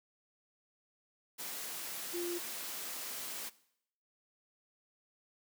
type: tone in noise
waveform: sine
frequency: 348.1 Hz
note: F4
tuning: 6 cents flat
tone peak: -35 dBFS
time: 2.13-2.39 s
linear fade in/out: 20 ms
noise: white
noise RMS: -42 dBFS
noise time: 1.38-3.5 s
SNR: +4 dB
effects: noise-tail reverb RT60 0.7 s tail -19 dB re dry + high-pass 200 Hz 12 dB/octave